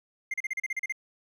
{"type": "tone bursts", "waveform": "triangle", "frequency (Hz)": 2100, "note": "C7", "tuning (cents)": 6, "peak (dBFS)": -26, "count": 10, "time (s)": [0.31, 0.924], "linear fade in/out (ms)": 5, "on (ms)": 29, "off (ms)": 36, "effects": []}